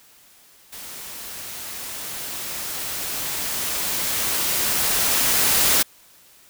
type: noise with level ramp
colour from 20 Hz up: white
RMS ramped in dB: -37 to -17 dBFS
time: 0.72-5.83 s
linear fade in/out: 10 ms
effects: white hiss -52 dBFS RMS until 6.49 s